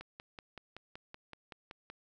click train, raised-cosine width 0.3 ms, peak -30 dBFS, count 11, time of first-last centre 0.01-1.9 s, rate 5.29 Hz, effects none

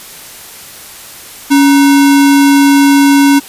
sine tone with sample-and-hold, 280.5 Hz, C#4, 21 cents sharp, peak -3 dBFS, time 1.5-3.4 s, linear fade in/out 20 ms, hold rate 1225 Hz, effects white hiss -31 dBFS RMS until 3.48 s + resampled to 32000 Hz

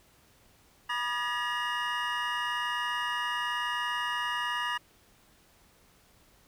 triangle tone cluster, 973 / 1215 / 1692 / 1905 / 2858 Hz, B5 / D#6 / G#6 / A#6 / F7, -26 / -42 / +32 / +37 / +39 cents, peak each -33 / -34 / -34 / -35 / -35 dBFS, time 0.89-4.78 s, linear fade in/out 10 ms, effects pink hiss -62 dBFS RMS until 6.47 s

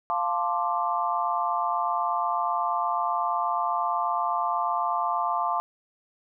sine chord, D minor seventh, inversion first, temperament equal, 698.5 / 880 / 1046.5 / 1174.7 Hz, F5 / A5 / C6 / D6, 0 / 0 / 0 / 0 cents, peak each -29 dBFS, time 0.1-5.6 s, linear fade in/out 0 ms, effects none

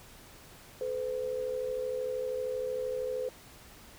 sine tone pair together, 435.1 / 508 Hz, A4 / B4, -19 / +49 cents, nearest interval minor third, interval 268 cents, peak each -37 / -32 dBFS, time 0.81-3.29 s, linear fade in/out 2 ms, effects pink hiss -53 dBFS RMS until 3.98 s

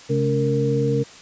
sine tone cluster, 135 / 211.7 / 280.3 / 462.6 Hz, C#3 / G#3 / C#4 / A#4, -45 / +33 / +19 / -13 cents, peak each -21 / -28 / -26 / -21 dBFS, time 0.09-1.04 s, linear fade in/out 20 ms, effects white hiss -43 dBFS RMS until 1.21 s + resampled to 16000 Hz

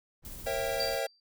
brown noise, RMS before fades -46 dBFS, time 0.22-1 s, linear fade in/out 50 ms
blue noise with tremolo, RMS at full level -45 dBFS, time 0.25-0.99 s, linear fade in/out 0 ms, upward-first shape triangle, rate 15 Hz, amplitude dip 35%
square chord, A# diminished seventh, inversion none, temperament equal with one note detuned, 466.2 / 543.6 / 659.3 / 784 Hz, A#4 / C#5 / E5 / G5, 0 / -34 / 0 / 0 cents, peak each -38 / -34 / -36 / -39 dBFS, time 0.46-1.07 s, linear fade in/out 10 ms
sine tone with exponential decay, 4684 Hz, D8, 5 cents flat, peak -28 dBFS, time 0.8-1.2 s, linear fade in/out 2 ms, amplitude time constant 85 ms
effects none

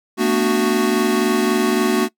square chord, B minor seventh, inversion third, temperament equal with one note detuned, 223.2 / 246.9 / 293.7 / 370 Hz, A3 / B3 / D4 / F#4, +25 / 0 / 0 / 0 cents, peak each -21 / -23 / -23 / -19 dBFS, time 0.17-2.09 s, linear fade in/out 50 ms, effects noise-tail reverb RT60 0.1 s tail -21 dB re dry

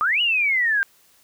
sine exponential two-way sweep, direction up then down, 1174.7 to 2960 to 1563 Hz, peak -17 dBFS, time 0.01-0.83 s, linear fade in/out 0 ms, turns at 0.21 s, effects white hiss -57 dBFS RMS until 1.23 s

